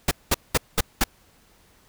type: noise bursts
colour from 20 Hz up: pink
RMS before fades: -19 dBFS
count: 5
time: 0.08-1.04 s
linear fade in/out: 5 ms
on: 32 ms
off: 200 ms
effects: pink hiss -58 dBFS RMS until 1.88 s